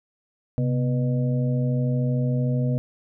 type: harmonic tone with a mistuned harmonic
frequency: 122.7 Hz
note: B2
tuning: 11 cents flat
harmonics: 1 / 2 / 4 / 5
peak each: -21 / -27 / -33 / -35 dBFS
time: 0.58-2.78 s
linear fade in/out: 0 ms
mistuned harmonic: 1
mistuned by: +130 cents
effects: none